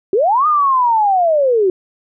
sine linear two-way sweep, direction up then down, 357.4 to 1244.5 to 357.4 Hz, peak -10 dBFS, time 0.13-1.7 s, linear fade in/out 2 ms, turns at 0.47 s, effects none

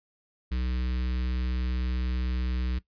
square tone with notch filter, 62.2 Hz, B1, 13 cents sharp, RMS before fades -29 dBFS, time 0.51-2.79 s, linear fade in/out 10 ms, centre 700 Hz, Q 0.53, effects noise-tail reverb RT60 0.1 s tail -17 dB re dry + resampled to 11025 Hz

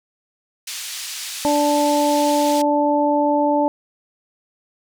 pink band-pass noise, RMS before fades -30 dBFS, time 0.67-2.62 s, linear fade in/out 5 ms, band 3200 to 9700 Hz, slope 12 dB/octave
harmonic tone, 292.5 Hz, D4, 7 cents flat, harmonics 1 / 2 / 3, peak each -19 / -19 / -19 dBFS, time 1.45-3.68 s, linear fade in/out 0 ms
effects none

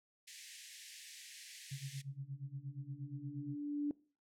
white high-pass noise, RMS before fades -49 dBFS, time 0.27-2.02 s, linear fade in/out 10 ms, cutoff 1700 Hz, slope 96 dB/octave
sine tone with tremolo, 137.4 Hz, C#3, 15 cents flat, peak -39 dBFS, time 1.71-3.56 s, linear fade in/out 10 ms, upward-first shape sine, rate 8.5 Hz, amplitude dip 90%
sine tone with exponential growth, 291.3 Hz, D4, 14 cents flat, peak -32 dBFS, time 2.11-3.91 s, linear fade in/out 1 ms, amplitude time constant 390 ms
effects noise-tail reverb RT60 0.4 s tail -22 dB re dry + low-pass 8000 Hz 12 dB/octave

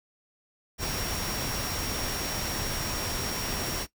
sine tone in noise, 5588 Hz, F8, in tune, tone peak -37 dBFS, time 0.78-3.87 s, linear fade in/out 50 ms, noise pink, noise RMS -32 dBFS, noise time 0.78-3.87 s, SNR -8 dB, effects noise-tail reverb RT60 0.1 s tail -17 dB re dry

